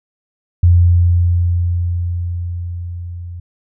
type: tone with level ramp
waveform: sine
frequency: 87.2 Hz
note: F2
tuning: 2 cents flat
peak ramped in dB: -5 to -26 dBFS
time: 0.63-3.4 s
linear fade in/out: 5 ms
effects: none